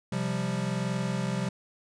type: chord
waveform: square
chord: C suspended fourth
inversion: none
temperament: equal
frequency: 130.81 / 174.61 / 196 Hz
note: C3 / F3 / G3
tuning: 0 / 0 / 0 cents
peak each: -33 dBFS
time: 0.12-1.49 s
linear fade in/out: 5 ms
effects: resampled to 22050 Hz